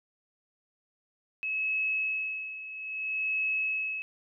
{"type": "tone with tremolo", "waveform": "sine", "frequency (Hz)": 2579, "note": "E7", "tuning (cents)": -39, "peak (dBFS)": -26, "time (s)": [1.43, 4.02], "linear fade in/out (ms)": 0, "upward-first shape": "sine", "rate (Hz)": 0.61, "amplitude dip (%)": 75, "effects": []}